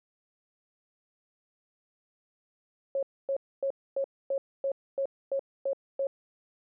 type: tone bursts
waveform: sine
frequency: 547 Hz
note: C#5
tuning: 23 cents flat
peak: -26 dBFS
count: 10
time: 2.95-6.07 s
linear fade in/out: 2 ms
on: 78 ms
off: 260 ms
effects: none